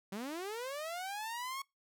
sawtooth linear sweep, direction up, 185 to 1108.7 Hz, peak -35 dBFS, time 0.12-1.62 s, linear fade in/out 5 ms, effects noise-tail reverb RT60 0.2 s tail -24 dB re dry

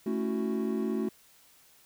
triangle chord, F# minor seventh, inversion first, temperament equal, 220 / 277.2 / 329.6 / 370 Hz, A3 / C#4 / E4 / F#4, 0 / 0 / 0 / 0 cents, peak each -29 / -34 / -35 / -31 dBFS, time 0.06-1.09 s, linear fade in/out 5 ms, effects white hiss -60 dBFS RMS until 1.85 s

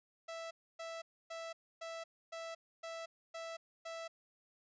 sawtooth tone bursts, 659.3 Hz, E5, in tune, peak -39 dBFS, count 8, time 0.28-4.08 s, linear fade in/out 10 ms, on 230 ms, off 280 ms, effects resampled to 16000 Hz

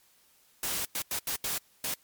white noise bursts at uneven times, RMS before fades -32 dBFS, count 6, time 0.63-0.85 / 0.95-1.02 / 1.11-1.19 / 1.27-1.36 / 1.44-1.58 / 1.84-1.94 s, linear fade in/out 2 ms, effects white hiss -64 dBFS RMS until 2.03 s + MP3 96 kbps

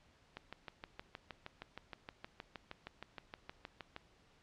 click train, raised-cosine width 0.3 ms, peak -29 dBFS, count 24, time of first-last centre 0.37-3.964 s, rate 6.4 Hz, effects pink hiss -68 dBFS RMS until 4.42 s + low-pass 5000 Hz 12 dB/octave

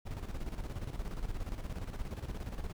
brown noise with tremolo, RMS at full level -37 dBFS, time 0.05-2.73 s, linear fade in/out 20 ms, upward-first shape square, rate 17 Hz, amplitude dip 60%, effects none

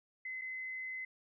sine tone with dropouts, 2043 Hz, C7, 42 cents flat, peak -39 dBFS, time 0.25-1.05 s, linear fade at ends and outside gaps 5 ms, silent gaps 0.414-0.417 s, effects none

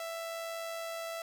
sawtooth tone with amplitude modulation, 663 Hz, E5, 10 cents sharp, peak -32 dBFS, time 0-1.22 s, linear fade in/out 2 ms, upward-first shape sine, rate 101 Hz, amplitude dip 30%, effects none

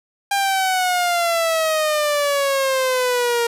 sawtooth exponential sweep, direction down, 803 to 466.2 Hz, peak -13 dBFS, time 0.31-3.47 s, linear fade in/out 5 ms, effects resampled to 32000 Hz + 7-bit

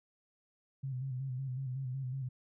sine tone with vibrato, 130.81 Hz, C3, in tune, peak -35 dBFS, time 0.83-2.29 s, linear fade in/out 10 ms, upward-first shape square, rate 5.4 Hz, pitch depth 57 cents each way, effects none

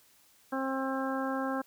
harmonic tone, 266.3 Hz, C4, 31 cents sharp, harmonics 1 / 2 / 3 / 4 / 5 / 6, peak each -33 / -36 / -38 / -39 / -40 / -41 dBFS, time 0.52-1.62 s, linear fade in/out 10 ms, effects white hiss -63 dBFS RMS until 1.66 s

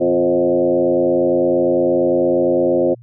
sine tone with frequency modulation, 440 Hz, A4, in tune, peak -12 dBFS, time 0-2.95 s, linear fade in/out 20 ms, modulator 88.7 Hz, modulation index 2, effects added 119 Hz sine -39 dBFS peak until 3.02 s

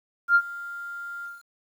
sine tone with ADSR envelope, 1396.9 Hz, F6, in tune, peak -12 dBFS, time 0.28-1.43 s, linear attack 72 ms, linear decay 62 ms, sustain -21 dB, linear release 180 ms, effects tanh soft clip ceiling -8 dBFS + 9-bit

